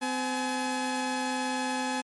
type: tone pair together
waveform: sawtooth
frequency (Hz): 256.5 / 848.4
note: C4 / G#5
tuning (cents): -34 / +37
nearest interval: octave + major sixth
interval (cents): 2071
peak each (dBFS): -27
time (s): 0.01-2.02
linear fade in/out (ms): 20
effects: MP3 48 kbps